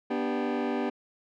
sawtooth chord, G major, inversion first, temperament just, 245 / 294 / 392 Hz, B3 / D4 / G4, -14 / +2 / 0 cents, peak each -26 / -28 / -28 dBFS, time 0.1-0.9 s, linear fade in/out 10 ms, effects low-pass 2000 Hz 12 dB/octave

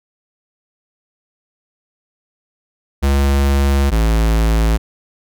square tone pair in turn, 69.4 / 55.08 Hz, C#2 / A1, +3 / +3 cents, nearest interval major third, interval 400 cents, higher first, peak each -12 dBFS, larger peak neither, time 3.02-3.91 / 3.91-4.78 s, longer first, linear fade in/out 20 ms, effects none

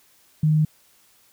sine tone, 154.3 Hz, D#3, 14 cents flat, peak -15 dBFS, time 0.43-0.65 s, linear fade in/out 5 ms, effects white hiss -58 dBFS RMS until 1.32 s

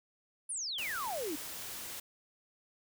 sine exponential sweep, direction down, 10350 to 277.2 Hz, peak -35 dBFS, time 0.49-1.36 s, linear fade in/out 10 ms
white noise, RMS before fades -43 dBFS, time 0.78-2 s, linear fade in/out 5 ms
effects none

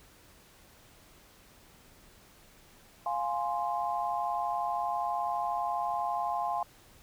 sine chord, F minor, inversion none, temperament equal, 698.5 / 830.6 / 1046.5 Hz, F5 / Ab5 / C6, 0 / 0 / 0 cents, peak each -33 / -33 / -34 dBFS, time 3.06-6.63 s, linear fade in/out 2 ms, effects pink hiss -58 dBFS RMS until 7.02 s

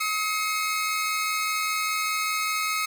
sawtooth tone cluster, 1274 / 2128 / 2213 Hz, D#6 / C7 / C#7, +41 / +29 / -3 cents, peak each -23 / -27 / -29 dBFS, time 0-2.86 s, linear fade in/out 10 ms, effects 9-bit

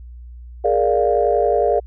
sine chord, Bb dominant seventh, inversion third, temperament equal, 415.3 / 466.2 / 587.3 / 698.5 Hz, Ab4 / Bb4 / D5 / F5, 0 / 0 / 0 / 0 cents, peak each -19 dBFS, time 0.64-1.8 s, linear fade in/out 10 ms, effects tanh soft clip ceiling -3 dBFS + added 60 Hz sine -34 dBFS peak until 1.86 s

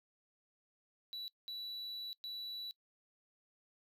triangle tone bursts at uneven times, 3942 Hz, B7, 4 cents flat, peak -40 dBFS, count 3, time 1.13-1.28 / 1.48-2.13 / 2.24-2.71 s, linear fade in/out 0 ms, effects noise-tail reverb RT60 0.1 s tail -23 dB re dry

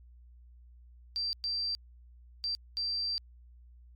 sine tone bursts at uneven times, 4699 Hz, D8, in tune, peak -30 dBFS, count 4, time 1.16-1.33 / 1.44-1.75 / 2.44-2.55 / 2.77-3.18 s, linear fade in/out 0 ms, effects added 60 Hz sine -52 dBFS peak until 3.95 s + MP3 96 kbps

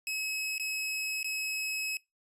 sawtooth tone with dropouts, 2566 Hz, E7, 47 cents flat, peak -29 dBFS, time 0.07-1.97 s, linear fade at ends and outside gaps 1 ms, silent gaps 0.581-0.597 / 1.23-1.244 s, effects noise-tail reverb RT60 0.2 s tail -24 dB re dry + resampled to 32000 Hz

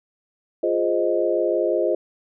sine chord, F minor seventh, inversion none, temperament equal, 349.2 / 415.3 / 523.3 / 622.3 Hz, F4 / Ab4 / C5 / Eb5, 0 / 0 / 0 / 0 cents, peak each -23 / -25 / -24 / -23 dBFS, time 0.63-1.95 s, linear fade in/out 5 ms, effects none

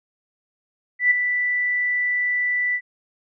sine tone with ADSR envelope, 1975.5 Hz, B6, in tune, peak -11 dBFS, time 0.99-2.81 s, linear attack 120 ms, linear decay 9 ms, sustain -8 dB, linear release 62 ms, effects none

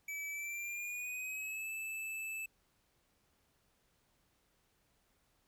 square tone with pitch glide, 2300 to 2627 Hz, D7 to E7, -37 to -7 cents, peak -40 dBFS, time 0.08-2.46 s, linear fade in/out 5 ms, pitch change +230 cents, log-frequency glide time 0.3-1.7 s, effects pink hiss -75 dBFS RMS until 5.47 s

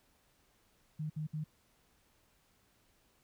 sine tone bursts, 153.9 Hz, D#3, 19 cents flat, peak -35 dBFS, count 3, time 0.99-1.442 s, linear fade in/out 10 ms, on 110 ms, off 61 ms, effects pink hiss -71 dBFS RMS until 3.23 s

